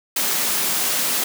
white high-pass noise, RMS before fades -21 dBFS, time 0.16-1.24 s, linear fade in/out 5 ms, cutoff 150 Hz, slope 48 dB/octave, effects none

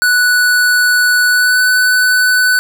square tone with pitch glide, 1480 to 1498.1 Hz, F#6 to F#6, 0 to +21 cents, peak -9 dBFS, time 0.02-2.59 s, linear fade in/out 0 ms, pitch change +21 cents, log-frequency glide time 1.29-1.62 s, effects none

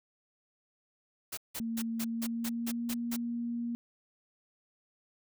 white noise bursts, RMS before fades -38 dBFS, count 9, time 1.32-3.166 s, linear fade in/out 10 ms, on 54 ms, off 170 ms
sine tone with pitch glide, 228.4 to 236.2 Hz, A#3 to A#3, -35 to +23 cents, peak -32 dBFS, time 1.6-3.75 s, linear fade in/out 0 ms, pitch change +58 cents, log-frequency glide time 1.99-2.89 s
effects none

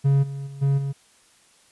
triangle tone with level steps, 138.59 Hz, C#3, in tune, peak -13 / -27 / -33 / -15 / -22 dBFS, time 0.04-0.93 s, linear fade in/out 20 ms, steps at 0.22 / 0.46 / 0.61 / 0.77 s, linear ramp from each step 20 ms, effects white hiss -57 dBFS RMS until 1.71 s + resampled to 24000 Hz

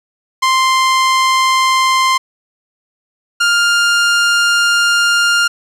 sawtooth tone pair in turn, 1046.5 / 1403.9 Hz, C6 / F6, 0 / +9 cents, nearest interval perfect fourth, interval 509 cents, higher second, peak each -6 dBFS, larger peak neither, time 0.42-2.18 / 3.4-5.48 s, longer second, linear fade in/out 10 ms, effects low-pass 8000 Hz 12 dB/octave + 8-bit

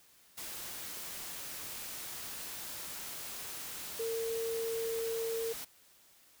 sine tone in noise, 455.2 Hz, A#4, 41 cents flat, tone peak -33 dBFS, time 3.99-5.53 s, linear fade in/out 10 ms, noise white, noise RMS -43 dBFS, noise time 0.37-5.65 s, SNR +7 dB, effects white hiss -63 dBFS RMS until 6.4 s

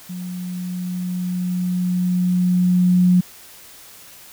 sine tone with level ramp, 180.3 Hz, F#3, 45 cents flat, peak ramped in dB -27 to -10 dBFS, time 0.09-3.21 s, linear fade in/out 10 ms, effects white hiss -43 dBFS RMS until 4.32 s

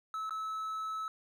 triangle tone with dropouts, 1300 Hz, E6, 24 cents flat, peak -33 dBFS, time 0.14-1.08 s, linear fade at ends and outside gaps 1 ms, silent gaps 0.295-0.307 s, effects none

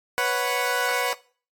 15% pulse chord, B suspended second, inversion none, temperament equal, 493.9 / 554.4 / 740 Hz, B4 / C#5 / F#5, 0 / 0 / 0 cents, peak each -19 / -22 / -21 dBFS, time 0.18-1.13 s, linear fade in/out 0 ms, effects noise-tail reverb RT60 0.4 s tail -19 dB re dry + AAC 64 kbps

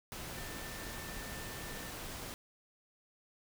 sine tone in noise, 1787 Hz, A6, 26 cents sharp, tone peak -51 dBFS, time 0.37-1.9 s, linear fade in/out 0 ms, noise pink, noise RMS -44 dBFS, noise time 0.12-2.34 s, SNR -10 dB, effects none

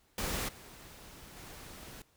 pink noise with level steps, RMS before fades -35 / -52 / -49 dBFS, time 0.18-2.02 s, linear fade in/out 2 ms, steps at 0.48 / 1.36 s, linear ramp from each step 10 ms, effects pink hiss -69 dBFS RMS until 2.16 s

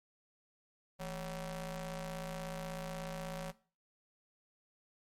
sawtooth ring-modulated tone, 194.6 Hz, G3, 12 cents flat, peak -33 dBFS, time 0.99-3.52 s, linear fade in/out 20 ms, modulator 361 Hz, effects noise-tail reverb RT60 0.4 s tail -19 dB re dry + MP3 64 kbps

